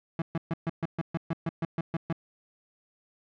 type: tone bursts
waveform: 35% pulse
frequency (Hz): 164.81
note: E3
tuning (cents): 0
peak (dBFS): -25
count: 13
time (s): 0.19-2.127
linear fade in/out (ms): 2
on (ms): 29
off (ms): 130
effects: low-pass 2000 Hz 12 dB/octave